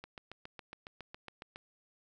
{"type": "click train", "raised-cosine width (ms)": 0.3, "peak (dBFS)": -29, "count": 12, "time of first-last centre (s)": [0.04, 1.559], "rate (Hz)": 7.24, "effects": []}